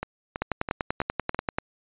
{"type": "two click trains", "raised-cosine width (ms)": 0.5, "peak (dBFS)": [-15, -10], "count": [5, 13], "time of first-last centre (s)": [[0.03, 1.346], [0.42, 1.585]], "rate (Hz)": [3.04, 10.3], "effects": ["resampled to 8000 Hz"]}